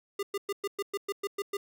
square tone bursts, 401.2 Hz, G4, 40 cents sharp, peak -30 dBFS, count 10, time 0.19-1.57 s, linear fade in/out 5 ms, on 39 ms, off 110 ms, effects none

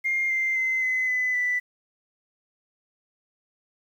sine tone with pitch steps, 2118 / 2090 / 2062 / 2035 / 2008 / 1981.9 Hz, C7 / C7 / C7 / C7 / B6 / B6, +21 / -2 / -26 / -49 / +28 / +6 cents, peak -21 dBFS, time 0.04-1.6 s, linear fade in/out 20 ms, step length 260 ms, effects tanh soft clip ceiling -17 dBFS + 9-bit

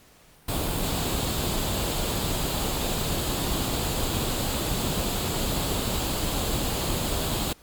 pink noise with comb filter, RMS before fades -27 dBFS, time 0.48-7.53 s, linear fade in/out 5 ms, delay 0.26 ms, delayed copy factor +0.5, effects pink hiss -55 dBFS RMS until 7.62 s + Opus 48 kbps

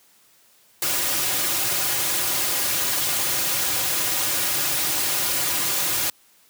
white noise with comb filter, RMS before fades -23 dBFS, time 0.82-6.1 s, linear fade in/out 2 ms, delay 4.5 ms, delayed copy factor -0.7, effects white hiss -57 dBFS RMS until 6.49 s + high-pass 100 Hz 12 dB/octave

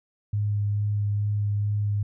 sine tone with vibrato, 103.3 Hz, G#2, 9 cents flat, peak -22 dBFS, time 0.33-2.03 s, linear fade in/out 5 ms, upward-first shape sine, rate 2.3 Hz, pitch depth 11 cents each way, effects none

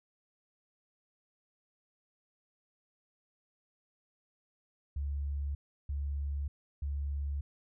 sine tone bursts, 71 Hz, C#2, 42 cents sharp, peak -32 dBFS, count 3, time 4.96-7.41 s, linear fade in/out 5 ms, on 590 ms, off 340 ms, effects none

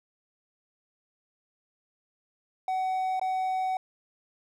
triangle tone with dropouts, 751 Hz, F#5, 26 cents sharp, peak -24 dBFS, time 2.68-3.77 s, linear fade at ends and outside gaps 2 ms, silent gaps 3.196-3.214 s, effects none

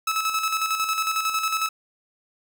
sawtooth tone with tremolo, 1300 Hz, E6, 24 cents flat, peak -17 dBFS, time 0.07-1.69 s, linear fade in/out 5 ms, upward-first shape square, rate 11 Hz, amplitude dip 50%, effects none

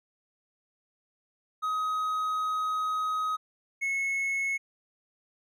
triangle tone pair in turn, 1262 / 2188 Hz, D#6 / C#7, +24 / -23 cents, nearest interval minor seventh, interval 953 cents, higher second, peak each -25 dBFS, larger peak neither, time 1.62-3.37 / 3.81-4.58 s, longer first, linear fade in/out 20 ms, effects none

